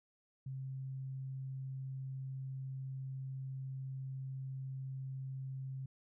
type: tone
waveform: sine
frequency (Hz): 133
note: C3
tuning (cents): +29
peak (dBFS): -40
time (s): 0.46-5.86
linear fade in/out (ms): 5
effects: none